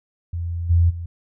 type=tone with level steps; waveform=sine; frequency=85.3 Hz; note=F2; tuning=40 cents flat; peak=-23 / -12 / -27 dBFS; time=0.33-1.06 s; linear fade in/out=5 ms; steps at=0.69 / 0.89 s; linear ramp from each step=20 ms; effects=none